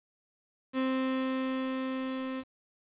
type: tone with level ramp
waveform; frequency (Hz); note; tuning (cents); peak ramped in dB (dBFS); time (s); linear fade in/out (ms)
35% pulse; 261.6; C4; 0; -25 to -32; 0.73-2.44; 50
effects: resampled to 8000 Hz + 9-bit